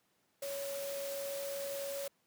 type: tone in noise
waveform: sine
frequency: 558 Hz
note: C#5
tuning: 11 cents sharp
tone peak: -38 dBFS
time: 0.42-2.08 s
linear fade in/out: 5 ms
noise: white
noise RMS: -45 dBFS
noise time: 0.42-2.08 s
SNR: +4 dB
effects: pink hiss -75 dBFS RMS until 2.26 s + high-pass 150 Hz 12 dB/octave